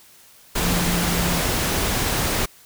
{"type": "tone in noise", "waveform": "sine", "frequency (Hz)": 174.61, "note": "F3", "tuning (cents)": 0, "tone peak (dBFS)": -24, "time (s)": [0.61, 1.4], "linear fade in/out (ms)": 10, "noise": "pink", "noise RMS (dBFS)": -22, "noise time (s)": [0.55, 2.46], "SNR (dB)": -5, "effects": ["white hiss -50 dBFS RMS until 2.65 s"]}